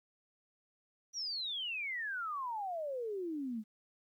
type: exponential sweep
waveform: sine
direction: down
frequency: 5920 to 207.7 Hz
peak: -36 dBFS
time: 1.13-3.64 s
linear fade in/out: 50 ms
effects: 12-bit